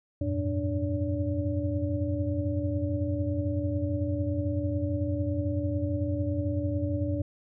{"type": "tone cluster", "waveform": "sine", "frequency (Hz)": [87.3, 98.3, 114.3, 293.8, 571], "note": ["F2", "G2", "A#2", "D4", "D5"], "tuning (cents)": [0, 5, -34, 1, -49], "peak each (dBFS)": [-31, -33, -35, -31, -35], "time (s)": [0.21, 7.22], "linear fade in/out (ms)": 5, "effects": []}